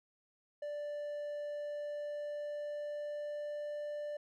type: tone with pitch glide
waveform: triangle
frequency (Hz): 587.3 to 590.7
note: D5 to D5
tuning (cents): 0 to +10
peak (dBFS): -36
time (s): 0.62-4.17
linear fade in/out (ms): 5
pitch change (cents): +10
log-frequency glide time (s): 1.42-3.76
effects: none